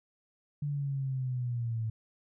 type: linear sweep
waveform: sine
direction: down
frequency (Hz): 146.83 to 110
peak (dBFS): -30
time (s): 0.62-1.9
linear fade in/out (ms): 5
effects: none